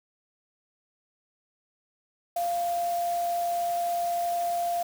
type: tone in noise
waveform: sine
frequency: 694 Hz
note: F5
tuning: 11 cents flat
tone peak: -25 dBFS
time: 2.36-4.83 s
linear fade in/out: 5 ms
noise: white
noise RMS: -42 dBFS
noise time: 2.36-4.83 s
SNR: +14 dB
effects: none